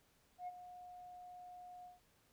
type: tone with ADSR envelope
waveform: sine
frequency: 720 Hz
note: F#5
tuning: 47 cents flat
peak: -39 dBFS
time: 0.38-2 s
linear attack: 95 ms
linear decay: 31 ms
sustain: -12 dB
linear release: 150 ms
effects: tanh soft clip ceiling -40 dBFS + pink hiss -73 dBFS RMS until 2.32 s